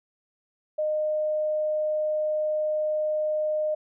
sine tone, 613 Hz, D#5, 26 cents flat, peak -23 dBFS, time 0.78-3.75 s, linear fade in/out 10 ms, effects none

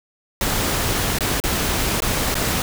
pink noise with dropouts, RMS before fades -21 dBFS, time 0.41-2.62 s, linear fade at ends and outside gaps 1 ms, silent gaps 1.186-1.207 / 1.401-1.438 / 2.004-2.021 / 2.343-2.353 s, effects none

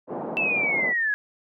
white band-pass noise, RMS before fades -32 dBFS, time 0.07-0.94 s, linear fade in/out 50 ms, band 170 to 780 Hz, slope 24 dB/octave
sine linear sweep, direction down, 2670 to 1650 Hz, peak -21 dBFS, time 0.37-1.14 s, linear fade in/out 0 ms
effects none

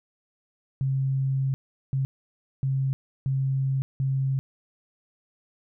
sine tone bursts at uneven times, 134.4 Hz, C3, 47 cents sharp, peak -22 dBFS, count 5, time 0.81-1.54 / 1.93-2.05 / 2.63-2.93 / 3.26-3.82 / 4-4.39 s, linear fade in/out 0 ms, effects none

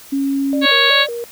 sine tone, 275.4 Hz, C#4, 11 cents flat, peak -15 dBFS, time 0.12-0.66 s, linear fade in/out 10 ms
sine tone with vibrato, 530 Hz, C5, 22 cents sharp, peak -22 dBFS, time 0.53-1.24 s, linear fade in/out 0 ms, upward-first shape square, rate 2.7 Hz, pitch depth 200 cents each way
harmonic tone, 554.4 Hz, C#5, in tune, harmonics 1 / 2 / 3 / 4 / 5 / 6 / 7 / 8, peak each -22 / -20 / -16 / -19 / -20 / -21 / -15 / -23 dBFS, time 0.61-1.07 s, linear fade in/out 50 ms
effects white hiss -40 dBFS RMS until 1.31 s

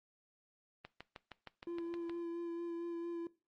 click train, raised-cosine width 0.3 ms, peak -31 dBFS, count 9, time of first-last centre 0.85-2.096 s, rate 6.42 Hz
triangle tone with vibrato, 340 Hz, F4, 46 cents flat, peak -37 dBFS, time 1.67-3.27 s, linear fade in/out 2 ms, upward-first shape sine, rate 4.4 Hz, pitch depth 17 cents each way
effects noise-tail reverb RT60 0.3 s tail -19 dB re dry + Opus 24 kbps

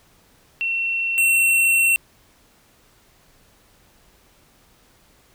sine / square tone pair in turn, 2714 / 2714 Hz, E7 / E7, +50 / +50 cents, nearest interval unison, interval 0 cents, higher neither, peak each -20 / -15 dBFS, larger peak second, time 0.61-1.18 / 1.18-1.96 s, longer second, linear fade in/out 0 ms, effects pink hiss -56 dBFS RMS until 5.34 s

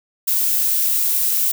violet noise, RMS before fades -18 dBFS, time 0.27-1.52 s, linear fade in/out 10 ms, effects none

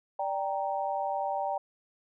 sine chord, G minor, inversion second, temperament equal, 587.3 / 784 / 932.3 Hz, D5 / G5 / Bb5, 0 / 0 / 0 cents, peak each -34 / -31 / -35 dBFS, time 0.19-1.58 s, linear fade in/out 5 ms, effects none

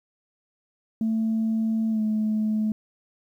sine tone with pitch glide, 222.5 to 215.7 Hz, A3 to A3, +20 to -34 cents, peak -20 dBFS, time 1.01-2.72 s, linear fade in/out 2 ms, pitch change -54 cents, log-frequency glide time 1.9-2.01 s, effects tanh soft clip ceiling -18 dBFS + 10-bit

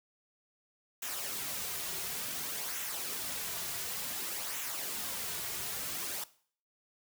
white noise with flanger, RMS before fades -38 dBFS, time 1.02-6.24 s, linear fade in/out 5 ms, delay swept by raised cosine 0.21 to 3.91 ms, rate 0.56 Hz, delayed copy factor -0.5, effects noise-tail reverb RT60 0.5 s tail -18 dB re dry

